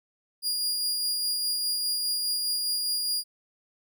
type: tone with tremolo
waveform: sawtooth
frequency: 4842 Hz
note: D#8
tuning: 48 cents flat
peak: -22 dBFS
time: 0.42-3.24 s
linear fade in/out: 50 ms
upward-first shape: sine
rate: 4.9 Hz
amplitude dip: 25%
effects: none